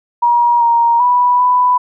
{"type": "tone with pitch steps", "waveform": "sine", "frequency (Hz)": [953, 936, 983, 993], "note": ["A#5", "A#5", "B5", "B5"], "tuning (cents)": [38, 7, -8, 9], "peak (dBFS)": -8, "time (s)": [0.22, 1.78], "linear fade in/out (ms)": 10, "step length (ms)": 390, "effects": []}